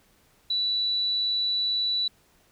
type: tone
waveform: sine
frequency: 3951 Hz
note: B7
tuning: in tune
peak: -23 dBFS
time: 0.5-2.08 s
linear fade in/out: 5 ms
effects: pink hiss -62 dBFS RMS until 2.51 s